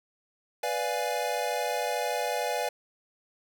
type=chord; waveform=square; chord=B diminished seventh; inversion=none; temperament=equal; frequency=493.9 / 587.3 / 698.5 / 830.6 Hz; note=B4 / D5 / F5 / Ab5; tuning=0 / 0 / 0 / 0 cents; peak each=-34 dBFS; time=0.63-2.69 s; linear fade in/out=5 ms; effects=none